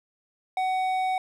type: tone with hard clipping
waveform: triangle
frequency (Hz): 750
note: F#5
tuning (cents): +23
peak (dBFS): -25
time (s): 0.57-1.18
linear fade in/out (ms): 2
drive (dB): 12
effects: none